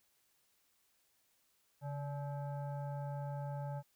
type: tone with frequency modulation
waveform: sine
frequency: 140.5 Hz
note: C#3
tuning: 24 cents sharp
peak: -38 dBFS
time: 1.81-3.83 s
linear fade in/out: 50 ms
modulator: 718 Hz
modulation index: 0.71
effects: white hiss -75 dBFS RMS until 3.95 s